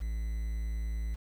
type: tone with quantisation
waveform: triangle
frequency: 55 Hz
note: A1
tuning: in tune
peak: -29 dBFS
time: 0-1.16 s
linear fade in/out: 20 ms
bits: 9
effects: none